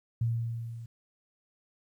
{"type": "tone with level ramp", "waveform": "sine", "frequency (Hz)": 115.8, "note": "A#2", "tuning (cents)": -11, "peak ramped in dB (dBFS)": [-24, -40], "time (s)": [0.21, 0.86], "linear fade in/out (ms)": 5, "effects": ["11-bit"]}